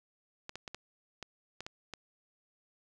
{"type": "clicks", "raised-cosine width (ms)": 0.2, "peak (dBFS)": -24, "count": 8, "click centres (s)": [0.494, 0.556, 0.678, 0.746, 1.227, 1.606, 1.665, 1.937], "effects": []}